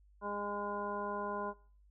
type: harmonic tone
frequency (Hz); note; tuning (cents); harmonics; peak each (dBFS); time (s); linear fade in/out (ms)
204.5; G#3; -26; 1 / 2 / 3 / 4 / 5 / 7; -45 / -43 / -43 / -46 / -39 / -46; 0.21-1.54; 50
effects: noise-tail reverb RT60 0.5 s tail -24 dB re dry + added 50 Hz sine -61 dBFS peak until 1.9 s